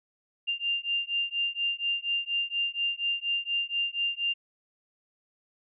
sine beating tone pair, 2791 / 2795.2 Hz, F7 / F7, -2 / +1 cents, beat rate 4.2 Hz, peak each -30 dBFS, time 0.47-4.34 s, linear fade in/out 20 ms, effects none

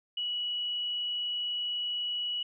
sine tone, 2932 Hz, F#7, 16 cents flat, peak -30 dBFS, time 0.17-2.43 s, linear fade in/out 5 ms, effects none

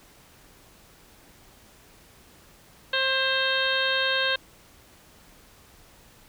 harmonic tone with a mistuned harmonic, 530 Hz, C5, 22 cents sharp, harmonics 1 / 2 / 3 / 4 / 5 / 6 / 7 / 8, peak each -30 / -33 / -26 / -39 / -31 / -30 / -30 / -34 dBFS, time 2.93-4.36 s, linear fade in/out 5 ms, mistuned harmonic 4, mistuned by -56 cents, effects pink hiss -54 dBFS RMS until 6.28 s

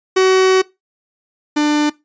45% pulse tone pair in turn, 376.4 / 298 Hz, F#4 / D4, +30 / +25 cents, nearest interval major third, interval 405 cents, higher first, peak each -9 / -12 dBFS, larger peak first, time 0.16-0.62 / 1.56-1.9 s, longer first, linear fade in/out 10 ms, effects noise-tail reverb RT60 0.2 s tail -20 dB re dry + resampled to 16000 Hz

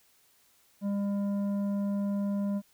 triangle tone with tanh clipping, 201 Hz, G3, 44 cents sharp, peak -29 dBFS, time 0.81-2.62 s, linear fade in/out 50 ms, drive 13 dB, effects white hiss -65 dBFS RMS until 2.73 s

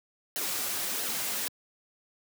white noise with flanger, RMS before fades -32 dBFS, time 0.36-1.48 s, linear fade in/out 0 ms, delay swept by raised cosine 0.83 to 6.63 ms, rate 1.5 Hz, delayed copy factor -0.55, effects high-pass 150 Hz 12 dB/octave

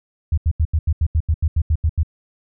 sine tone bursts, 78.6 Hz, D#2, 18 cents sharp, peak -13 dBFS, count 13, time 0.32-2.032 s, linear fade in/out 5 ms, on 56 ms, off 82 ms, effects none

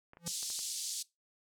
clicks, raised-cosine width 0.5 ms, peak -38 dBFS, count 5, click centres 0.134 / 0.171 / 0.429 / 0.502 / 0.591 s
square tone with exponential growth, 170.2 Hz, F3, 44 cents flat, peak -37 dBFS, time 0.18-0.28 s, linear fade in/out 2 ms, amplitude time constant 20 ms
white band-pass noise, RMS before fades -39 dBFS, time 0.26-1.03 s, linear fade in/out 10 ms, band 3900 to 9000 Hz, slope 24 dB/octave
effects noise-tail reverb RT60 0.2 s tail -21 dB re dry

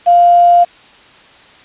sine tone with quantisation, 698.5 Hz, F5, in tune, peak -4 dBFS, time 0.06-0.65 s, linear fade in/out 20 ms, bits 5, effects white hiss -42 dBFS RMS until 1.64 s + resampled to 8000 Hz

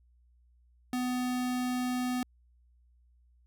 square tone, 250 Hz, B3, 21 cents sharp, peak -30 dBFS, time 0.93-2.23 s, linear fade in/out 2 ms, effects added 60 Hz sine -61 dBFS peak until 3.46 s

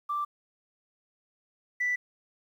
sine tone pair in turn, 1174.7 / 1975.6 Hz, D6 / B6, 0 / 0 cents, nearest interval major sixth, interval 900 cents, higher second, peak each -27 / -24 dBFS, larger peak second, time 0.09-0.25 / 1.8-1.96 s, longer neither, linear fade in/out 10 ms, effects tanh soft clip ceiling -22 dBFS + 10-bit

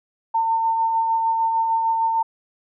sine tone with tremolo, 904 Hz, A5, 47 cents sharp, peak -16 dBFS, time 0.34-2.23 s, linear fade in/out 10 ms, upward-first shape sine, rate 6.6 Hz, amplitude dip 30%, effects none

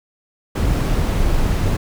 brown noise, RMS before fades -17 dBFS, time 0.55-1.77 s, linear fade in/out 10 ms, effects none

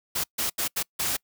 white noise bursts at uneven times, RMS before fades -27 dBFS, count 5, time 0.15-0.24 / 0.38-0.5 / 0.58-0.68 / 0.76-0.83 / 0.99-1.17 s, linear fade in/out 10 ms, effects noise-tail reverb RT60 0.1 s tail -26 dB re dry

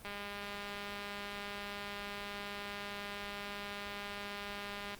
click train, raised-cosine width 0.3 ms, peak -27 dBFS, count 995, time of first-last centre 0.05-4.947 s, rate 203 Hz, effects pink hiss -55 dBFS RMS until 4.99 s + Opus 32 kbps

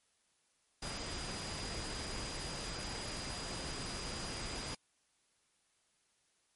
sine tone in noise, 4900 Hz, D#8, 27 cents flat, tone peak -47 dBFS, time 0.82-4.75 s, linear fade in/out 5 ms, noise pink, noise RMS -42 dBFS, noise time 0.82-4.75 s, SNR -8 dB, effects white hiss -75 dBFS RMS until 6.55 s + MP3 48 kbps

